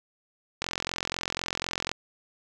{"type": "click train", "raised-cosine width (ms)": 0.2, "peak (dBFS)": -11, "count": 58, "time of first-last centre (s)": [0.62, 1.915], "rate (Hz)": 44, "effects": []}